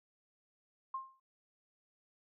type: tone with exponential decay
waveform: sine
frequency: 1061 Hz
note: C6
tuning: 24 cents sharp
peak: -34 dBFS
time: 0.94-1.2 s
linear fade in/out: 5 ms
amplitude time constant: 55 ms
effects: none